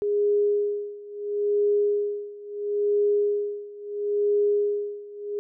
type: tone with tremolo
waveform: sine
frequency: 411.6 Hz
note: G#4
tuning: 16 cents flat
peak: -18 dBFS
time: 0.02-5.39 s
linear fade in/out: 0 ms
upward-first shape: sine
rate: 0.74 Hz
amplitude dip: 90%
effects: none